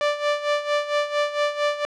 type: tone with tremolo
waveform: sawtooth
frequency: 587.3 Hz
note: D5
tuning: in tune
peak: -14 dBFS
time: 0.01-1.85 s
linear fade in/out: 0 ms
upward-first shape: sine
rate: 4.4 Hz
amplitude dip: 75%
effects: low-pass 4000 Hz 12 dB/octave